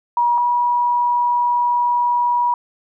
sine tone pair in turn, 957 / 966.4 Hz, A#5 / B5, +45 / -38 cents, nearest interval unison, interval 17 cents, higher second, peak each -13 / -14 dBFS, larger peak first, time 0.17-0.38 / 0.38-2.54 s, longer second, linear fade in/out 2 ms, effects none

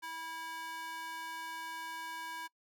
square tone with high-pass filter, 325.6 Hz, E4, 21 cents flat, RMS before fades -43 dBFS, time 0.02-2.48 s, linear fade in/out 20 ms, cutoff 1200 Hz, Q 2.8, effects noise-tail reverb RT60 0.1 s tail -24 dB re dry

